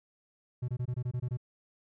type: tone bursts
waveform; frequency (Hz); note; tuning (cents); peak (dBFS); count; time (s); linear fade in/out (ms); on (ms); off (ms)
triangle; 123.7; B2; +3; -28; 9; 0.62-1.372; 10; 64; 22
effects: none